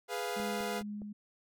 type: chord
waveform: sawtooth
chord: F diminished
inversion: first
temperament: equal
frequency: 415.3 / 493.9 / 698.5 Hz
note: Ab4 / Cb5 / F5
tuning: 0 / 0 / 0 cents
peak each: -35 dBFS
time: 0.08-0.83 s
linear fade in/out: 50 ms
type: tone with tremolo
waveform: sine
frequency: 207.7 Hz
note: G#3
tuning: in tune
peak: -37 dBFS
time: 0.36-1.13 s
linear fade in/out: 10 ms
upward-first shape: sine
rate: 2.3 Hz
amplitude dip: 35%
type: click train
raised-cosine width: 2 ms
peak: -35 dBFS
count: 4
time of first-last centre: 0.4-1.019 s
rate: 4.85 Hz
effects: none